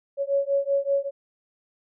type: beating tone pair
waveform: sine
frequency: 554.4 / 559.6 Hz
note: C#5 / C#5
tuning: 0 / +16 cents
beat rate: 5.2 Hz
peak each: -24 dBFS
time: 0.17-1.11 s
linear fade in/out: 50 ms
effects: none